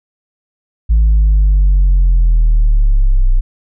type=linear sweep; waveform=sine; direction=down; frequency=55.2 to 30.01 Hz; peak=-4 dBFS; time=0.89-3.41 s; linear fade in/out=20 ms; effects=tanh soft clip ceiling -5 dBFS